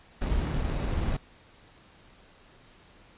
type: noise with sample-and-hold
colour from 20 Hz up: brown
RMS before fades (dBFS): -28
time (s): 0.21-1.17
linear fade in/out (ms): 10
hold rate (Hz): 3150
effects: pink hiss -56 dBFS RMS until 3.17 s + resampled to 8000 Hz